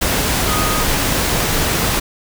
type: tone in noise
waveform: sine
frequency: 1244.5 Hz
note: D#6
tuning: in tune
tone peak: -22 dBFS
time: 0.48-0.84 s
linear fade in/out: 10 ms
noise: pink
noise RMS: -17 dBFS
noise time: 0.01-2 s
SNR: -8 dB
effects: none